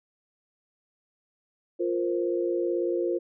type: chord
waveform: sine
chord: F suspended fourth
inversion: none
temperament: just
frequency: 349.2 / 465.6 / 523.8 Hz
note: F4 / Bb4 / C5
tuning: 0 / -2 / +2 cents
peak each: -26 / -31 / -31 dBFS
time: 1.79-3.19 s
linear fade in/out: 20 ms
effects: none